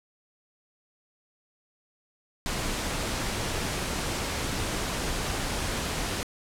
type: noise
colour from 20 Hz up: pink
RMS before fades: -30 dBFS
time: 2.46-6.23 s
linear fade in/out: 0 ms
effects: low-pass 10000 Hz 12 dB/octave